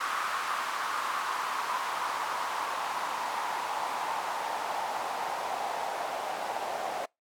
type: noise with band-pass filter sweep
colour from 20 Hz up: white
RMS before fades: -33 dBFS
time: 0-7.06 s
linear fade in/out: 10 ms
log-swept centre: 1200 to 710 Hz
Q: 3.6
effects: noise-tail reverb RT60 0.2 s tail -26 dB re dry